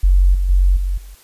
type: tone with level steps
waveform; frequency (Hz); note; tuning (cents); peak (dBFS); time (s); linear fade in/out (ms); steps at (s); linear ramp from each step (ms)
sine; 46.12; F#1; -5; -8 / -14 / -9 / -16 / -33; 0.03-1.15; 10; 0.34 / 0.49 / 0.76 / 0.97; 10
effects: white hiss -48 dBFS RMS until 1.23 s + resampled to 32000 Hz